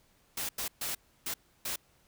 white noise bursts at uneven times, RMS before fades -35 dBFS, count 5, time 0.37-0.49 / 0.58-0.68 / 0.81-0.95 / 1.26-1.34 / 1.65-1.76 s, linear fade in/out 5 ms, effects pink hiss -67 dBFS RMS until 2.07 s

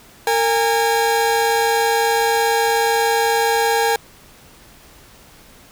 30% pulse tone pair together, 458.4 / 816.8 Hz, A#4 / G#5, -29 / -29 cents, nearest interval minor seventh, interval 1000 cents, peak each -15 dBFS, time 0.27-3.96 s, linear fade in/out 2 ms, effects pink hiss -46 dBFS RMS until 5.71 s

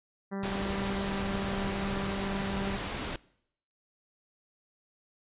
harmonic tone, 196.4 Hz, G3, 4 cents sharp, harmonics 1 / 2 / 3 / 4 / 5 / 6 / 7 / 8 / 9 / 10, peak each -34 / -40 / -44 / -46 / -48 / -50 / -51 / -52 / -53 / -54 dBFS, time 0.31-2.78 s, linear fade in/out 20 ms
pink noise, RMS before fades -35 dBFS, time 0.43-3.16 s, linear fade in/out 2 ms
effects noise-tail reverb RT60 0.7 s tail -22 dB re dry + resampled to 8000 Hz

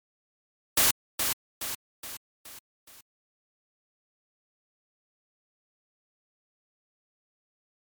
white noise with echo, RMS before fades -21 dBFS, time 0.77-0.91 s, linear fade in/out 5 ms, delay 420 ms, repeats 5, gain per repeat -6 dB, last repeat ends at 3.01 s, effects MP3 96 kbps

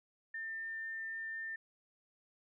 sine tone, 1799 Hz, A6, 38 cents sharp, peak -39 dBFS, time 0.34-1.56 s, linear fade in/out 5 ms, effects none

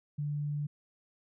sine tone, 146.83 Hz, D3, in tune, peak -31 dBFS, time 0.18-0.67 s, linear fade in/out 10 ms, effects none

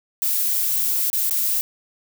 violet noise with dropouts, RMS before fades -21 dBFS, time 0.22-1.61 s, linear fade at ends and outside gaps 0 ms, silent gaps 1.1-1.131 / 1.297-1.309 s, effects none

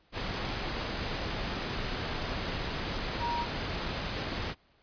sine tone in noise, 946 Hz, A#5, 25 cents sharp, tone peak -30 dBFS, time 3.19-3.46 s, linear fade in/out 50 ms, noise pink, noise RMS -34 dBFS, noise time 0.12-4.55 s, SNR +1 dB, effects pink hiss -66 dBFS RMS until 4.82 s + resampled to 11025 Hz

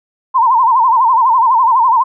sine tone with vibrato, 973 Hz, B5, 26 cents flat, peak -7 dBFS, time 0.34-2.04 s, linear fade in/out 20 ms, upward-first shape sine, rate 12 Hz, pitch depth 150 cents each way, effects none

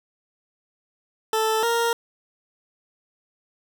20% pulse tone pair in turn, 440 / 466 Hz, A4 / A#4, 0 / -1 cents, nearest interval minor second, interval 99 cents, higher second, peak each -15 dBFS, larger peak neither, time 1.33-1.63 / 1.63-1.93 s, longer neither, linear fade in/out 2 ms, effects none

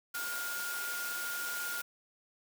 sine tone in noise, 1419 Hz, F6, 27 cents sharp, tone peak -37 dBFS, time 0.14-1.82 s, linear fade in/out 10 ms, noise white, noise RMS -40 dBFS, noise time 0.14-1.82 s, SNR 0 dB, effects high-pass 300 Hz 12 dB/octave

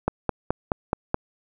click train, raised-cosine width 1 ms, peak -7 dBFS, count 6, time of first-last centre 0.08-1.144 s, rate 4.7 Hz, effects none

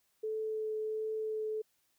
sine tone with vibrato, 434.8 Hz, A4, 21 cents flat, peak -33 dBFS, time 0.23-1.62 s, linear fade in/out 10 ms, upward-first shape triangle, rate 1.4 Hz, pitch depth 10 cents each way, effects white hiss -75 dBFS RMS until 1.98 s

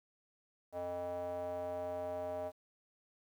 square tone with band-pass filter, 88.5 Hz, F2, 23 cents sharp, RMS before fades -40 dBFS, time 0.72-2.52 s, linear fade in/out 50 ms, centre 660 Hz, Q 6.8, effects 11-bit

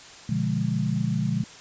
sine chord, B diminished seventh, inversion none, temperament equal with one note detuned, 121.77 / 146.83 / 174.61 / 207.7 Hz, B2 / D3 / F3 / Ab3, -24 / 0 / 0 / 0 cents, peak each -28 dBFS, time 0.29-1.44 s, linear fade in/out 5 ms, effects white hiss -45 dBFS RMS until 1.6 s + resampled to 16000 Hz

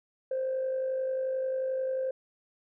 sine tone with amplitude modulation, 523.3 Hz, C5, in tune, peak -25 dBFS, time 0.31-2.11 s, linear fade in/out 5 ms, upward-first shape sine, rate 51.3 Hz, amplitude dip 40%, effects tanh soft clip ceiling -24 dBFS

